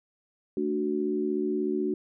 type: chord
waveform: sine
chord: D major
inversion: second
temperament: equal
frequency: 220 / 293.7 / 370 Hz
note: A3 / D4 / F#4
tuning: 0 / 0 / 0 cents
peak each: -32 / -30 / -28 dBFS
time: 0.57-1.94 s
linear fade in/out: 2 ms
effects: none